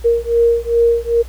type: beating tone pair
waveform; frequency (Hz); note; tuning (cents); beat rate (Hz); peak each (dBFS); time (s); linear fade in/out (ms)
sine; 466.2 / 468.7; A#4 / A#4; 0 / +9; 2.5; -14; 0.04-1.23; 20
effects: added 60 Hz sine -29 dBFS peak until 1.28 s + pink hiss -43 dBFS RMS until 1.28 s